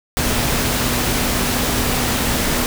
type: tone in noise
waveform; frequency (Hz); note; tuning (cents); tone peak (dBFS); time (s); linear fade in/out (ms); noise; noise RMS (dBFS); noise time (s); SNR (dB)
sine; 244.4; B3; -18; -26; 0.17-2.66; 0; pink; -19; 0.17-2.66; -10
effects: none